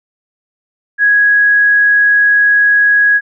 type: tone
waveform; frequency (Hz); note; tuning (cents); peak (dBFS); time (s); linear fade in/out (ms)
sine; 1662; G#6; +1; -6; 0.98-3.21; 50
effects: none